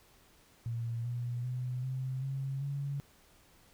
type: tone with pitch steps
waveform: sine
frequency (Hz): 116.54 / 121 / 125.63 / 130.43 / 135.42 / 140.61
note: A#2 / B2 / B2 / C3 / C#3 / C#3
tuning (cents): 0 / -35 / +30 / -5 / -40 / +25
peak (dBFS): -33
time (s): 0.66-3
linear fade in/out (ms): 0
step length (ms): 390
effects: pink hiss -63 dBFS RMS until 3.73 s